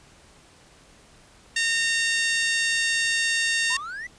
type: harmonic tone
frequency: 917 Hz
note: A#5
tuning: 29 cents flat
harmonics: 2 / 3 / 4 / 5 / 6 / 7 / 8 / 9 / 10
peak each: -24 / -28 / -30 / -32 / -34 / -35 / -36 / -37 / -38 dBFS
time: 1.56-3.77 s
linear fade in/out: 5 ms
type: exponential sweep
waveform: triangle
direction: up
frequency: 956 to 2020 Hz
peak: -30 dBFS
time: 3.7-4.07 s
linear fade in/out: 5 ms
effects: pink hiss -53 dBFS RMS until 4.18 s + resampled to 22050 Hz